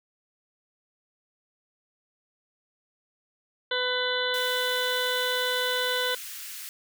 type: harmonic tone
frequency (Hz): 500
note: B4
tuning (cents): +21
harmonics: 1 / 2 / 3 / 4 / 6 / 7 / 8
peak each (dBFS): -30 / -35 / -30 / -36 / -34 / -32 / -35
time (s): 3.71-6.15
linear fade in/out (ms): 5
type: high-pass noise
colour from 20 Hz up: white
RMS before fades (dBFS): -39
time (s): 4.34-6.69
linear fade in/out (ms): 0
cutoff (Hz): 1500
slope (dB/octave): 24
effects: none